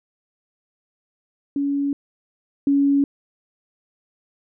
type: tone pair in turn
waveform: sine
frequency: 281.9 / 280.5 Hz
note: C#4 / C#4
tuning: +29 / +21 cents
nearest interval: unison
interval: 8 cents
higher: first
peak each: -19 / -14 dBFS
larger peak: second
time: 1.56-1.93 / 2.67-3.04 s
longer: neither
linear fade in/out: 2 ms
effects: none